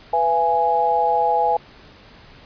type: chord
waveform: sine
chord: E major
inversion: second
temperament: equal with one note detuned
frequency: 493.9 / 676.6 / 830.6 Hz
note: B4 / E5 / G#5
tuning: 0 / +45 / 0 cents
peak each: -23 / -22 / -17 dBFS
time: 0.13-1.57 s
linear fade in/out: 5 ms
effects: pink hiss -46 dBFS RMS until 2.45 s + resampled to 11025 Hz